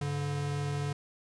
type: tone pair together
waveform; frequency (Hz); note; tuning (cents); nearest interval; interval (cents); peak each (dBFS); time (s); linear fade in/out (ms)
square; 100.9 / 143.94; G#2 / D3; -49 / -34; tritone; 615; -39 / -32; 0.01-0.93; 5
effects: resampled to 22050 Hz + 11-bit